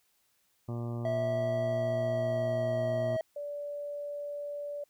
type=harmonic tone; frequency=118.4 Hz; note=A#2; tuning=27 cents sharp; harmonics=1 / 2 / 3 / 4 / 5 / 6 / 7 / 8 / 9 / 10; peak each=-34 / -40 / -43 / -51 / -47 / -52 / -55 / -57 / -56 / -55 dBFS; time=0.68-3.17 s; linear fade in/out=10 ms
type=tone with pitch glide; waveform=triangle; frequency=651 to 640.2 Hz; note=E5 to D#5; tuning=-22 to +49 cents; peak=-27 dBFS; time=1.05-3.21 s; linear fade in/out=2 ms; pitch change=-29 cents; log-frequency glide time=1.65-2.86 s
type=tone; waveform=sine; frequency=580 Hz; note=D5; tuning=22 cents flat; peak=-35 dBFS; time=3.36-4.84 s; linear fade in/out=5 ms
effects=white hiss -72 dBFS RMS until 4.89 s